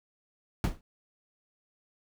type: noise with exponential decay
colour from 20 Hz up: brown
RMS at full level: -21 dBFS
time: 0.64-0.81 s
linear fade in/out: 1 ms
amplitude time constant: 35 ms
effects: none